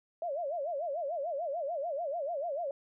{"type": "tone with vibrato", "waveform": "sine", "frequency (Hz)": 620, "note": "D#5", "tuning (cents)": -6, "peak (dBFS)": -32, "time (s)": [0.22, 2.71], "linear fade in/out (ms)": 2, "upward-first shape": "sine", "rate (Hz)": 6.8, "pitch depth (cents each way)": 230, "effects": []}